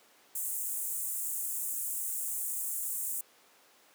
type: high-pass noise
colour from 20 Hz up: pink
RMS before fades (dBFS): -35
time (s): 0.35-3.21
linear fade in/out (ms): 5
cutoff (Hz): 7500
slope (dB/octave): 48
effects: pink hiss -61 dBFS RMS until 3.94 s + high-pass 400 Hz 12 dB/octave